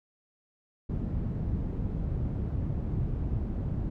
white low-pass noise, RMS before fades -31 dBFS, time 0.89-3.9 s, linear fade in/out 10 ms, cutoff 130 Hz, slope 12 dB/octave, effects none

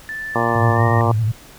sine tone with pitch glide, 1760 to 1852.8 Hz, A6 to A#6, 0 to -11 cents, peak -25 dBFS, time 0.09-1.01 s, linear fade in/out 0 ms, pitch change +89 cents, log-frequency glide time 0.75-0.82 s
harmonic tone, 116.8 Hz, A#2, 4 cents sharp, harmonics 1 / 2 / 3 / 4 / 5 / 6 / 7 / 8 / 9 / 10, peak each -25 / -25 / -25 / -25 / -25 / -25 / -25 / -25 / -25 / -25 dBFS, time 0.35-1.12 s, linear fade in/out 5 ms
sine tone with vibrato, 110.3 Hz, A2, 5 cents sharp, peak -15 dBFS, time 0.55-1.32 s, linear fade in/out 10 ms, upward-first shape square, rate 11 Hz, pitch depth 68 cents each way
effects pink hiss -43 dBFS RMS until 1.58 s

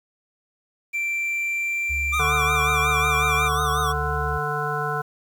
triangle tone with pitch glide, 2349 to 2365 Hz, D7 to D7, 0 to +12 cents, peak -21 dBFS, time 0.93-3.49 s, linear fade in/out 20 ms, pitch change +12 cents, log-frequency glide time 1.11-2.81 s
sine tone, 71.5 Hz, D2, 46 cents flat, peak -27 dBFS, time 1.89-4.39 s, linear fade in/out 20 ms
square tone with vibrato, 1178 Hz, D6, 5 cents sharp, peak -24 dBFS, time 2.12-3.93 s, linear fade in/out 20 ms, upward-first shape triangle, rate 5.5 Hz, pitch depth 120 cents each way
harmonic tone, 147.8 Hz, D3, 11 cents sharp, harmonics 1 / 3 / 5 / 7 / 9 / 10, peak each -30 / -30 / -30 / -30 / -30 / -30 dBFS, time 2.19-5.02 s, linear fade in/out 10 ms
effects 8-bit

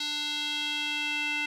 square tone with band-pass filter sweep, 296 Hz, D4, 14 cents sharp, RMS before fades -31 dBFS, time 0-1.46 s, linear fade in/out 5 ms, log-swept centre 4000 to 2500 Hz, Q 3.9, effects none

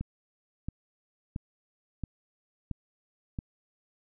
click train, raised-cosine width 5 ms, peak -21 dBFS, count 6, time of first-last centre 0.01-3.388 s, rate 1.48 Hz, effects none

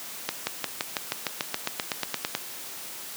accelerating click train, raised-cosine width 0.2 ms, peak -8 dBFS, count 16, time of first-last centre 0.29-2.351 s, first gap 180 ms, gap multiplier 0.96, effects white hiss -39 dBFS RMS until 3.16 s + high-pass 150 Hz 12 dB/octave

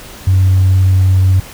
sine tone, 94 Hz, F#2, 28 cents sharp, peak -5 dBFS, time 0.27-1.4 s, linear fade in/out 5 ms, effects tanh soft clip ceiling -3 dBFS + pink hiss -33 dBFS RMS until 1.53 s

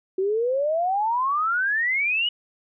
sine exponential sweep, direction up, 370 to 2960 Hz, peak -20 dBFS, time 0.18-2.29 s, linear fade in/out 5 ms, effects none

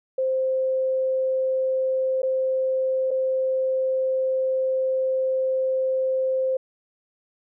sine tone with dropouts, 523 Hz, C5, 1 cent flat, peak -20 dBFS, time 0.18-6.57 s, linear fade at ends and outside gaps 5 ms, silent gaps 2.22-2.23 / 3.108-3.112 s, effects none

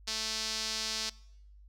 sawtooth tone with band-pass filter, 220 Hz, A3, in tune, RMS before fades -35 dBFS, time 0.07-1.1 s, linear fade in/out 10 ms, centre 4900 Hz, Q 2.6, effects noise-tail reverb RT60 0.8 s tail -23 dB re dry + added 50 Hz sine -52 dBFS peak until 1.68 s

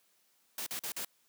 white noise bursts, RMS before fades -38 dBFS, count 4, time 0.58-1.048 s, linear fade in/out 2 ms, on 84 ms, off 44 ms, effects white hiss -71 dBFS RMS until 1.28 s + high-pass 150 Hz 12 dB/octave

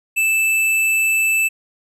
square tone, 2637 Hz, E7, in tune, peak -15 dBFS, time 0.16-1.49 s, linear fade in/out 20 ms, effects resampled to 32000 Hz

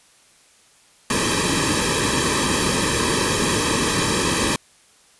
pink noise with comb filter, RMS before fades -20 dBFS, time 1.1-4.56 s, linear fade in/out 2 ms, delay 1.4 ms, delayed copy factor -0.95, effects white hiss -54 dBFS RMS until 5.19 s + resampled to 24000 Hz

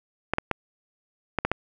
clicks, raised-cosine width 0.5 ms, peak -8 dBFS, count 6, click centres 0.336 / 0.384 / 0.513 / 1.387 / 1.45 / 1.516 s, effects none

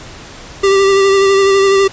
square tone with vibrato, 392 Hz, G4, in tune, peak -8 dBFS, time 0.63-1.88 s, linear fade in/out 10 ms, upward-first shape sine, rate 12 Hz, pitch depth 22 cents each way, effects pink hiss -33 dBFS RMS until 1.92 s + resampled to 16000 Hz

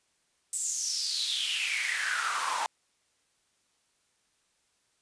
pink noise with high-pass filter sweep, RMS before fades -31 dBFS, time 0.53-2.66 s, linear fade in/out 0 ms, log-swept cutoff 8200 to 870 Hz, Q 6.7, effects white hiss -72 dBFS RMS until 5.01 s + resampled to 22050 Hz

